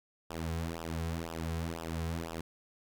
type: tone with flanger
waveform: sawtooth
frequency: 82.41 Hz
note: E2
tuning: in tune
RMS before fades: -37 dBFS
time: 0.3-2.41 s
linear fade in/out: 5 ms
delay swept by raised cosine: 0.46 to 3.46 ms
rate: 2 Hz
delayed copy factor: -0.95
effects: none